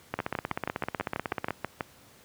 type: two click trains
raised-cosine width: 0.5 ms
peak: -14 / -14 dBFS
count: 23 / 11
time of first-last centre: 0.14-1.506 / 0.19-1.808 s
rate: 16.1 / 6.18 Hz
effects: pink hiss -56 dBFS RMS until 2.24 s + high-pass 80 Hz 12 dB/octave